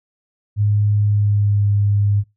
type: tone with pitch glide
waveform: sine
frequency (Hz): 103.83 to 101.99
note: G#2 to G#2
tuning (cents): 0 to -31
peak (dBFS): -13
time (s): 0.56-2.24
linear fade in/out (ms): 50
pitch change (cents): -31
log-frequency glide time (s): 1.01-1.67
effects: noise-tail reverb RT60 0.2 s tail -21 dB re dry